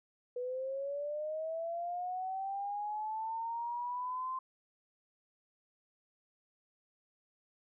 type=linear sweep; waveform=sine; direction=up; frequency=488.4 to 1046 Hz; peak=-35 dBFS; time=0.36-4.39 s; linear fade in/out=5 ms; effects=none